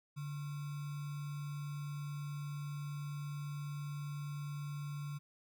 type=tone with sample-and-hold; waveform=sine; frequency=145.2 Hz; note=D3; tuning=19 cents flat; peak=-39 dBFS; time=0.16-5.19 s; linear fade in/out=20 ms; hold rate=1225 Hz; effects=none